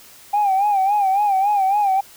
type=tone with vibrato; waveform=sine; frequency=797 Hz; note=G5; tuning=28 cents sharp; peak=-13 dBFS; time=0.33-2.01 s; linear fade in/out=10 ms; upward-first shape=sine; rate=3.6 Hz; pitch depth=89 cents each way; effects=tanh soft clip ceiling -11 dBFS + white hiss -45 dBFS RMS until 2.16 s